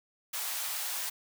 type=high-pass noise; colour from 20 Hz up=white; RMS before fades=-35 dBFS; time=0.33-1.1 s; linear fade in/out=10 ms; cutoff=630 Hz; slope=24 dB/octave; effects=none